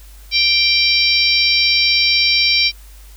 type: harmonic tone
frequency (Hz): 784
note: G5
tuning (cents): 0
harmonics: 3 / 4 / 5 / 6 / 7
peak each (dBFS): -16 / -22 / -18 / -18 / -18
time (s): 0.31-2.72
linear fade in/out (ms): 50
effects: added 50 Hz sine -37 dBFS peak until 3.16 s + white hiss -47 dBFS RMS until 3.16 s